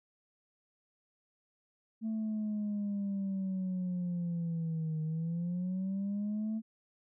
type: linear two-way sweep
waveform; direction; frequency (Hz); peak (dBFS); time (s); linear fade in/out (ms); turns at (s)
sine; down then up; 222.7 to 155.56 to 222.7; -30; 2.01-6.62; 50; 5.02
effects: tanh soft clip ceiling -30 dBFS